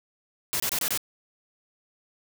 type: noise bursts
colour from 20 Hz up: white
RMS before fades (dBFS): -27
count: 5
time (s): 0.53-0.975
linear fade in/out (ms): 0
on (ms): 69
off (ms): 25
effects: none